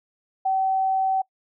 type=tone; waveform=sine; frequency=765 Hz; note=G5; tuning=42 cents flat; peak=-19 dBFS; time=0.45-1.22 s; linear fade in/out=10 ms; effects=noise-tail reverb RT60 0.1 s tail -23 dB re dry